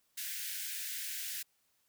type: high-pass noise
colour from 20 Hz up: white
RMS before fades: -40 dBFS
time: 0.17-1.43 s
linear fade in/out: 10 ms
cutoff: 1500 Hz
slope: 96 dB/octave
effects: white hiss -75 dBFS RMS until 1.88 s